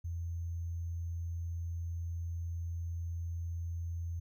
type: tone with sample-and-hold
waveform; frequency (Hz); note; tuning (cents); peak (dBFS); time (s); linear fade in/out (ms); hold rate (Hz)
sine; 84.5; E2; +43; -35; 0.04-4.2; 10; 6300
effects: none